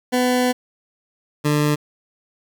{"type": "tone pair in turn", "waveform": "20% pulse", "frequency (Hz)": [250, 148.65], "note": ["B3", "D3"], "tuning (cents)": [21, 21], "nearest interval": "major sixth", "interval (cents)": 900, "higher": "first", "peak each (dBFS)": -11, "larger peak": "neither", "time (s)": [[0.12, 0.53], [1.44, 1.76]], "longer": "first", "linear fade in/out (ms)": 20, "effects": ["8-bit"]}